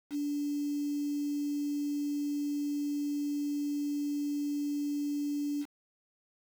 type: tone with quantisation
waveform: sine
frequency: 290 Hz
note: D4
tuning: 22 cents flat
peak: -30 dBFS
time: 0.1-5.66 s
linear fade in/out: 50 ms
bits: 8
effects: none